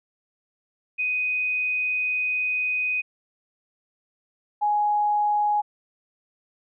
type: tone pair in turn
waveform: sine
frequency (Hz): 2498 / 833.6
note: D#7 / G#5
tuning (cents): +6 / +6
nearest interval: octave + perfect fifth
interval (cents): 1900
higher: first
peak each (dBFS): -22 / -19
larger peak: second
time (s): 0.98-3.02 / 4.61-5.62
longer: first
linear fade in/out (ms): 20
effects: none